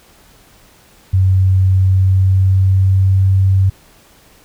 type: tone with pitch glide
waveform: sine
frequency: 94.3 to 95.73 Hz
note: F#2 to G2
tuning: +33 to -41 cents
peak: -8 dBFS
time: 1.13-3.7 s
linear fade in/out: 10 ms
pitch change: +26 cents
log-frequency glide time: 1.72-3.23 s
effects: pink hiss -47 dBFS RMS until 4.44 s